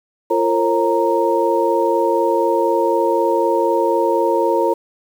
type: tone cluster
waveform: sine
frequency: 344.6 / 456 / 540 / 930 Hz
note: F4 / A#4 / C#5 / A#5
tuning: -23 / -38 / -45 / -4 cents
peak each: -19 dBFS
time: 0.3-4.74 s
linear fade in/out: 10 ms
effects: 7-bit